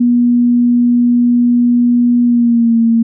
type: tone with pitch glide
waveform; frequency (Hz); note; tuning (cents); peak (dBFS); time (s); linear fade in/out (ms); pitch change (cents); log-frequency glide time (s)
sine; 241.5 to 229.3; B3 to A#3; -39 to -28; -7; 0-3.03; 10; -89; 2.24-2.77
effects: none